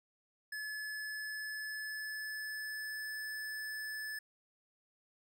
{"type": "tone with pitch glide", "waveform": "square", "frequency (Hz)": [1717, 1734.9], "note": ["A6", "A6"], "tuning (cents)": [-43, -25], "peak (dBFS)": -40, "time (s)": [0.52, 4.19], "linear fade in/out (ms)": 5, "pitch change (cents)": 18, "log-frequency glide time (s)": [0.71, 3.17], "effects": []}